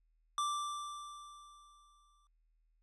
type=tone with exponential decay; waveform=square; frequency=1174.7 Hz; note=D6; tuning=in tune; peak=-32 dBFS; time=0.38-2.27 s; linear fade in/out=1 ms; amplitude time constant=410 ms; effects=added 40 Hz sine -70 dBFS peak until 2.82 s + resampled to 24000 Hz